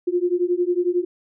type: beating tone pair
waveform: sine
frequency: 349.2 / 360.2 Hz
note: F4 / F#4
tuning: 0 / -46 cents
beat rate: 11 Hz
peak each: -21 dBFS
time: 0.07-1.05 s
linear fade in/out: 10 ms
effects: none